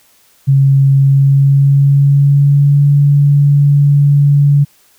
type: tone with pitch glide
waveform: sine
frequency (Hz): 137 to 143.07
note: C#3 to D3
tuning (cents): -20 to -45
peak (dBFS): -5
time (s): 0.47-4.65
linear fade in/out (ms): 20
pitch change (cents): +75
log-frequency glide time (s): 0.96-2.85
effects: white hiss -50 dBFS RMS until 4.98 s